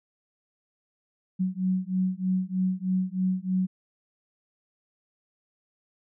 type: beating tone pair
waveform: sine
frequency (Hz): 184.3 / 187.5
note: F#3 / F#3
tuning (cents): -7 / +23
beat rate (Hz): 3.2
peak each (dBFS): -27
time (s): 1.39-3.67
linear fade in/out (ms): 20
effects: none